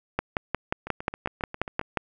two click trains, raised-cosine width 0.5 ms, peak -20 / -9 dBFS, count 8 / 11, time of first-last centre 0.87-1.813 / 0.19-1.973 s, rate 7.42 / 5.61 Hz, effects none

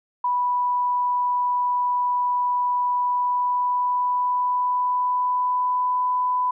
sine tone with pitch glide, 985 to 998.2 Hz, B5 to B5, -5 to +18 cents, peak -19 dBFS, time 0.24-6.51 s, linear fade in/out 5 ms, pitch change +23 cents, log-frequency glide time 2.99-6.03 s, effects none

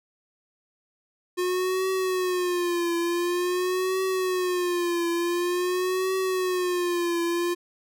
square tone with vibrato, 358.9 Hz, F4, 47 cents sharp, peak -24 dBFS, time 1.37-7.55 s, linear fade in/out 20 ms, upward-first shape triangle, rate 0.47 Hz, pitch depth 97 cents each way, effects none

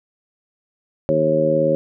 harmonic tone, 77.78 Hz, D#2, in tune, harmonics 2 / 3 / 4 / 5 / 6 / 7, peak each -24 / -26 / -24 / -24 / -28 / -16 dBFS, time 1.09-1.75 s, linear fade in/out 0 ms, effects none

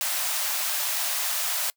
white high-pass noise, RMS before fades -27 dBFS, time 0.01-1.7 s, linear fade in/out 0 ms, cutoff 580 Hz, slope 96 dB/octave, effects noise-tail reverb RT60 0.1 s tail -25 dB re dry

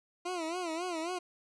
20% pulse tone with vibrato, 341.4 Hz, F4, 39 cents flat, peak -29 dBFS, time 0.25-1.19 s, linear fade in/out 10 ms, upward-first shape sine, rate 3.7 Hz, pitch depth 130 cents each way, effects resampled to 22050 Hz

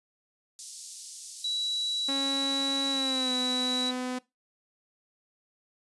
white band-pass noise, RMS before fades -44 dBFS, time 0.59-3.89 s, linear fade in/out 0 ms, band 4500 to 9600 Hz, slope 24 dB/octave
sine tone, 3919 Hz, B7, 14 cents flat, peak -28 dBFS, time 1.44-3.91 s, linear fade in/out 5 ms
sawtooth tone with pitch glide, 273.6 to 252.3 Hz, C#4 to B3, -23 to +37 cents, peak -27 dBFS, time 2.08-4.19 s, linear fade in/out 10 ms, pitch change -140 cents, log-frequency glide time 2.9-3.34 s
effects noise-tail reverb RT60 0.2 s tail -20 dB re dry + resampled to 24000 Hz

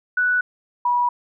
sine tone pair in turn, 1480 / 971.7 Hz, F#6 / B5, 0 / -28 cents, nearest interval perfect fifth, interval 728 cents, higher first, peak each -16 dBFS, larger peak neither, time 0.17-0.41 / 0.85-1.09 s, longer neither, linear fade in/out 5 ms, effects none

